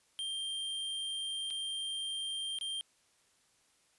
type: tone with dropouts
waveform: square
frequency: 3175 Hz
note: G7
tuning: 21 cents sharp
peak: -36 dBFS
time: 0.19-2.81 s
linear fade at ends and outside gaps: 0 ms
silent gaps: 1.503-1.507 / 2.587-2.611 s
effects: white hiss -70 dBFS RMS until 3.98 s + resampled to 24000 Hz